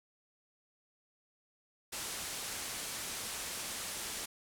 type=low-pass noise; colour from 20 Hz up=white; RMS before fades=-41 dBFS; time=1.92-4.26 s; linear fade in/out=10 ms; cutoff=11000 Hz; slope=24 dB/octave; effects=none